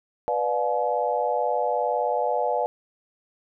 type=chord; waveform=sine; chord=B diminished seventh; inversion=none; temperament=just; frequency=493.9 / 592.7 / 711.2 / 853.4 Hz; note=B4 / D5 / F5 / Ab5; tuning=0 / +16 / +31 / +47 cents; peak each=-27 dBFS; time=0.28-2.66 s; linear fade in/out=0 ms; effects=none